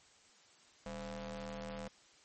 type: ring-modulated tone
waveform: sawtooth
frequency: 159.3 Hz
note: D#3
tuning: 41 cents sharp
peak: -35 dBFS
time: 0.86-1.88 s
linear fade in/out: 2 ms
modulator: 357 Hz
effects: white hiss -64 dBFS RMS until 2.24 s + MP3 32 kbps